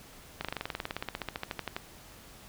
slowing click train, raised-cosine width 0.3 ms, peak -17 dBFS, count 24, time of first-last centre 0.41-1.765 s, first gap 37 ms, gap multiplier 1.04, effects pink hiss -52 dBFS RMS until 2.48 s

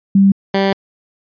sine / 15% pulse tone pair in turn, 196 / 195.29 Hz, G3 / G3, 0 / -6 cents, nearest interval unison, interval 6 cents, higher first, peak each -6 dBFS, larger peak neither, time 0.15-0.32 / 0.54-0.73 s, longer second, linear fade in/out 5 ms, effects resampled to 11025 Hz

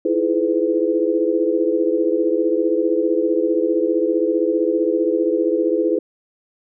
sine tone cluster, 323.6 / 338.9 / 423.4 / 504 Hz, E4 / E4 / G#4 / B4, -32 / +48 / +33 / +35 cents, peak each -21 dBFS, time 0.05-5.99 s, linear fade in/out 5 ms, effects none

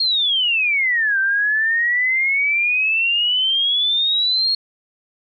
sine exponential two-way sweep, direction down then up, 4313 to 1550 to 4313 Hz, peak -15 dBFS, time 0-4.55 s, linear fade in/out 5 ms, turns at 1.19 s, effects none

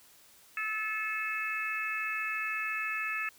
harmonic tone, 434 Hz, A4, 24 cents flat, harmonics 3 / 4 / 5 / 6, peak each -38 / -36 / -39 / -35 dBFS, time 0.57-3.29 s, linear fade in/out 2 ms, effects white hiss -59 dBFS RMS until 3.38 s

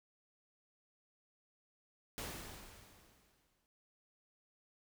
pink noise with exponential decay, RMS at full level -42 dBFS, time 2.18-3.66 s, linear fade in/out 0 ms, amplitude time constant 320 ms, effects none

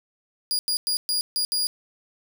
sawtooth tone bursts at uneven times, 4860 Hz, D#8, 42 cents flat, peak -19 dBFS, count 6, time 0.51-0.59 / 0.68-0.77 / 0.87-0.97 / 1.09-1.21 / 1.36-1.45 / 1.52-1.67 s, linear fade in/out 0 ms, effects none

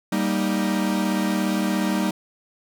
45% pulse chord, Eb major, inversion first, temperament equal, 196 / 233.1 / 311.1 Hz, G3 / Bb3 / Eb4, 0 / 0 / 0 cents, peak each -23 / -27 / -26 dBFS, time 0.12-2.11 s, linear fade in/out 5 ms, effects none

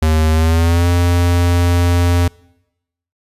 square tone with pitch glide, 78.7 to 87.32 Hz, D#2 to F2, +20 to 0 cents, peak -11 dBFS, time 0.02-2.28 s, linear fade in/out 5 ms, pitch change +180 cents, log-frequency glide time 0.31-0.88 s, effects noise-tail reverb RT60 0.9 s tail -25 dB re dry + resampled to 32000 Hz

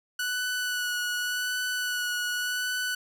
sawtooth tone with vibrato, 1478 Hz, F#6, 2 cents flat, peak -24 dBFS, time 0.19-2.95 s, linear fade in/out 5 ms, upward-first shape sine, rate 0.87 Hz, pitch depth 19 cents each way, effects none

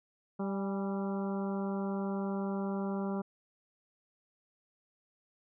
harmonic tone with a mistuned harmonic, 196 Hz, G3, in tune, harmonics 1 / 2 / 3 / 4 / 5 / 6 / 7, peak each -33 / -39 / -43 / -45 / -47 / -49 / -50 dBFS, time 0.39-3.22 s, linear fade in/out 10 ms, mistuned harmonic 4, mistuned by +41 cents, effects none

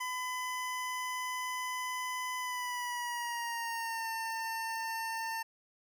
25% pulse tone with pitch glide, 1007 to 902.3 Hz, B5 to A5, +33 to +43 cents, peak -31 dBFS, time 0-5.43 s, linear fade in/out 10 ms, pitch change -190 cents, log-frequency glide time 2.38-4.09 s, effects none

